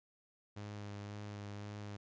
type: tone with vibrato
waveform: sawtooth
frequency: 102.9 Hz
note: G#2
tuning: 16 cents flat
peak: -40 dBFS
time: 0.56-1.97 s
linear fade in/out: 10 ms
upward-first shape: sine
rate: 1.9 Hz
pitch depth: 17 cents each way
effects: resampled to 16000 Hz